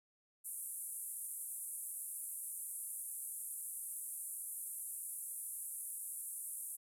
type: band-pass noise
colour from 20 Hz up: white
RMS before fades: -45 dBFS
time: 0.44-6.77 s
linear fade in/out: 20 ms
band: 8800 to 12000 Hz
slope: 48 dB/octave
effects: none